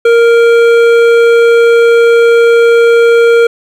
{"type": "tone with hard clipping", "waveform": "triangle", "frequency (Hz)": 466.2, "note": "A#4", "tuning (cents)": 0, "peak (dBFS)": -5, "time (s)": [0.05, 3.47], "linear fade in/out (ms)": 5, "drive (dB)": 15, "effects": []}